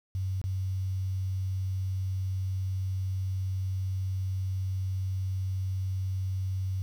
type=tone with dropouts; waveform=sine; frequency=94.6 Hz; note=F#2; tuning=39 cents sharp; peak=-28 dBFS; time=0.15-6.82 s; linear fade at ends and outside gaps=0 ms; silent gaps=0.415-0.44 s; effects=9-bit